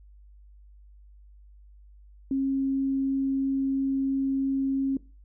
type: tone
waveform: sine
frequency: 270.3 Hz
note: C#4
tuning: 44 cents flat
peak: -23 dBFS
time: 2.31-4.97 s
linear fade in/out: 2 ms
effects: noise-tail reverb RT60 0.3 s tail -20 dB re dry + added 50 Hz sine -49 dBFS peak until 5.24 s